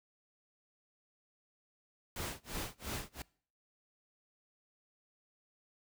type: noise with tremolo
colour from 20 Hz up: pink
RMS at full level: -39 dBFS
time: 2.16-3.22 s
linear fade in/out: 2 ms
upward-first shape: sine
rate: 2.9 Hz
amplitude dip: 100%
effects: noise-tail reverb RT60 0.5 s tail -23 dB re dry